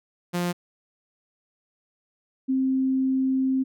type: tone pair in turn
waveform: sawtooth / sine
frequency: 175.8 / 263.4 Hz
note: F3 / C4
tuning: +12 / +12 cents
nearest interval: perfect fifth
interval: 700 cents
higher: second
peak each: -20 dBFS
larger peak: neither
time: 0.33-0.53 / 2.48-3.64 s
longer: second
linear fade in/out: 20 ms
effects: none